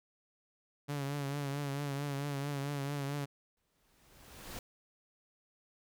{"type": "tone with vibrato", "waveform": "sawtooth", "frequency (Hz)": 141.6, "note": "C#3", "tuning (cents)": 37, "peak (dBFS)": -31, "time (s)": [0.88, 3.26], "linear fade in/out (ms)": 20, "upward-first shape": "triangle", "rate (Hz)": 4.5, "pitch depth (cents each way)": 58}
{"type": "noise with exponential growth", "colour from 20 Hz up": "pink", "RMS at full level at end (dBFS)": -43, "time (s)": [3.57, 4.59], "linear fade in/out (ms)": 1, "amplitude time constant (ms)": 220}
{"effects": []}